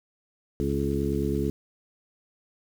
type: harmonic tone with a mistuned harmonic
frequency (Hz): 69.3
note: C#2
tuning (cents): 0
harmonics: 1 / 2 / 3 / 4 / 5 / 6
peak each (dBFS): -31 / -31 / -31 / -31 / -31 / -31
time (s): 0.6-1.5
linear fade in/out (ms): 0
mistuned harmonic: 6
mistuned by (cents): +38
effects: 8-bit